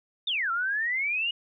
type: exponential two-way sweep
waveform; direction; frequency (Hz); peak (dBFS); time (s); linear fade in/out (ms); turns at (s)
sine; down then up; 3724 to 1331 to 2908; -25; 0.27-1.31; 5; 0.51
effects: none